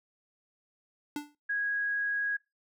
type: tone with exponential decay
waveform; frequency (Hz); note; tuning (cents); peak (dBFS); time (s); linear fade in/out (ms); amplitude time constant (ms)
square; 293.7; D4; 0; -30; 1.16-1.35; 2; 40
type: tone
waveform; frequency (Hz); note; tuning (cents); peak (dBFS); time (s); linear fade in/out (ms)
sine; 1652; G#6; -10; -28; 1.49-2.37; 10
effects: noise-tail reverb RT60 0.2 s tail -21 dB re dry